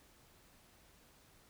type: silence
effects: pink hiss -65 dBFS RMS until 1.49 s